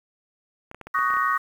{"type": "clicks", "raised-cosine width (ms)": 0.5, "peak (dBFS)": -24, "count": 8, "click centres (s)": [0.714, 0.746, 0.813, 0.87, 0.989, 1.104, 1.138, 1.169]}
{"type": "chord", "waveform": "sine", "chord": "D# minor seventh", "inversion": "third", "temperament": "just", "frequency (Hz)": [1120.1, 1244.5, 1493.4, 1866.8], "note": ["C#6", "D#6", "F#6", "A#6"], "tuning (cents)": [18, 0, 16, 2], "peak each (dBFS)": [-23, -25, -29, -27], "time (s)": [0.94, 1.38], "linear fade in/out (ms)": 10}
{"effects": ["8-bit"]}